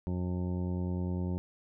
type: harmonic tone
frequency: 90 Hz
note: F#2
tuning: 47 cents flat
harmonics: 1 / 2 / 3 / 4 / 5 / 6 / 7 / 9 / 10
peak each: -33 / -34 / -42 / -42 / -52 / -49 / -55 / -56 / -53 dBFS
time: 0.07-1.38 s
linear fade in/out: 0 ms
effects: none